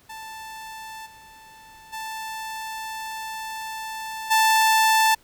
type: tone with level steps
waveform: sawtooth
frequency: 882 Hz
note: A5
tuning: 4 cents sharp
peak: -32 / -42 / -27 / -12 dBFS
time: 0.09-5.15 s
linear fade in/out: 10 ms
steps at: 1.05 / 1.92 / 4.3 s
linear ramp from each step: 20 ms
effects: pink hiss -57 dBFS RMS until 5.23 s